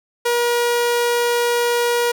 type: tone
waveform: sawtooth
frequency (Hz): 478.2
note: A#4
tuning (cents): +44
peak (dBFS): -12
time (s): 0.25-2.12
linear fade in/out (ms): 10
effects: none